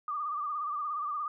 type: tone with vibrato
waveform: sine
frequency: 1193 Hz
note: D6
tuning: 27 cents sharp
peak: -31 dBFS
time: 0.08-1.28 s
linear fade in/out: 2 ms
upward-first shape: sine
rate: 17 Hz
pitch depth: 69 cents each way
effects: none